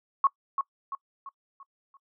sine tone with echo, 1100 Hz, C#6, 14 cents flat, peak -17 dBFS, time 0.24-0.27 s, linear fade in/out 2 ms, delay 340 ms, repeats 5, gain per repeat -7 dB, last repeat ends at 1.97 s, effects noise-tail reverb RT60 0.1 s tail -23 dB re dry

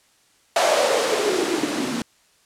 blue noise with band-pass filter sweep, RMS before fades -21 dBFS, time 0.56-2.02 s, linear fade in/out 2 ms, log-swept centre 670 to 230 Hz, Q 5.7, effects white hiss -59 dBFS RMS until 2.45 s + low-pass 9000 Hz 12 dB/octave

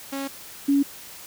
sawtooth / sine tone pair in turn, 274.4 / 280.5 Hz, C#4 / C#4, -17 / +21 cents, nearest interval unison, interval 38 cents, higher second, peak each -24 / -16 dBFS, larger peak second, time 0.12-0.28 / 0.68-0.83 s, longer first, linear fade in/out 10 ms, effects white hiss -42 dBFS RMS until 1.26 s

